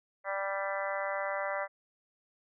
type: harmonic tone with a mistuned harmonic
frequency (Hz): 196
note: G3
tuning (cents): 0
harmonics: 3 / 4 / 5 / 6 / 7 / 8 / 9 / 10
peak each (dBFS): -35 / -40 / -41 / -41 / -42 / -43 / -43 / -40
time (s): 0.24-1.68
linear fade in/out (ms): 50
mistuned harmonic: 10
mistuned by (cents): +32
effects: none